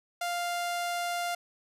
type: tone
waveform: sawtooth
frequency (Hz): 698.5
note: F5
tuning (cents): 0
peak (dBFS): -26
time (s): 0.21-1.35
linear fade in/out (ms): 5
effects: resampled to 32000 Hz